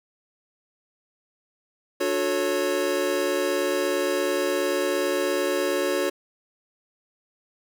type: chord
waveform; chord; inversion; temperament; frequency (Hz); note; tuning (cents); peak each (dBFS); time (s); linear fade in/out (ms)
square; D major seventh; none; equal with one note detuned; 293.7 / 362.8 / 440 / 554.4; D4 / F#4 / A4 / C#5; 0 / -34 / 0 / 0; -32 / -27 / -31 / -27; 2-6.1; 10
effects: none